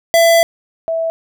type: tone pair in turn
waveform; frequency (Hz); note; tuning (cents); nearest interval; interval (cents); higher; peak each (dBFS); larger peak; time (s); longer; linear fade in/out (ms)
square / sine; 669 / 655.6; E5 / E5; +25 / -10; unison; 35; first; -8 / -15; first; 0.14-0.43 / 0.88-1.1; first; 0
effects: none